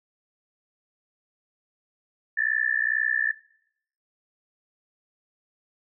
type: tone with amplitude modulation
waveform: sine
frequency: 1760 Hz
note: A6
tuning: in tune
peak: -17 dBFS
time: 2.37-3.32 s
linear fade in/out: 10 ms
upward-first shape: sine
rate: 62.2 Hz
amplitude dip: 100%
effects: noise-tail reverb RT60 0.7 s tail -20 dB re dry